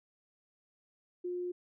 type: tone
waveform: sine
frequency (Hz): 356.7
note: F4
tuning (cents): +37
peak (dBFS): -34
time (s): 1.24-1.52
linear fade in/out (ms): 10
effects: none